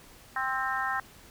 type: harmonic tone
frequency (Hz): 262.5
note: C4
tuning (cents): +6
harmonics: 3 / 4 / 5 / 6 / 7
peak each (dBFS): -34 / -34 / -34 / -34 / -34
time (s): 0.36-1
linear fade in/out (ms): 2
effects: pink hiss -53 dBFS RMS until 1.3 s